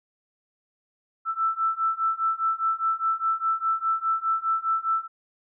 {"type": "beating tone pair", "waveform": "sine", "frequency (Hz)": [1323, 1327.9], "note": ["E6", "E6"], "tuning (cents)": [6, 12], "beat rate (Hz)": 4.9, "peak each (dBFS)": [-26, -25], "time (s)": [1.25, 5.08], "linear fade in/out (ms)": 50, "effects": []}